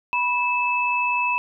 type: tone pair together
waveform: sine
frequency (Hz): 980 / 2616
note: B5 / E7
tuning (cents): -14 / -14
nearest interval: octave + perfect fourth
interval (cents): 1700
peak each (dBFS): -22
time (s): 0.13-1.38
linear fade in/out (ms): 0
effects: none